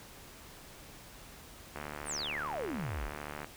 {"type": "click train", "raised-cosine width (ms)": 0.5, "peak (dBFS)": -25, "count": 126, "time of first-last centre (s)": [1.76, 3.445], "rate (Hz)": 74.2}
{"type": "exponential sweep", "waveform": "sine", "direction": "down", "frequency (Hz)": [10210, 36.07], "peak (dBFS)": -35, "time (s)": [2.05, 3.11], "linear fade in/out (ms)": 50}
{"effects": ["pink hiss -52 dBFS RMS until 3.56 s"]}